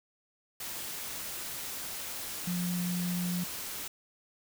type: tone in noise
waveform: sine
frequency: 177.3 Hz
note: F3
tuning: 26 cents sharp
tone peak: -30 dBFS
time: 2.47-3.44 s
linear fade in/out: 5 ms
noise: white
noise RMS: -39 dBFS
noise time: 0.6-3.88 s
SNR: +6 dB
effects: none